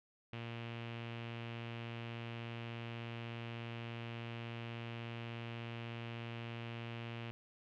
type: tone with low-pass filter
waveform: sawtooth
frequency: 116.54 Hz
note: A#2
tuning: in tune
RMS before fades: -45 dBFS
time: 0.33-7.31 s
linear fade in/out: 0 ms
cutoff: 2800 Hz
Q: 3.5
effects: none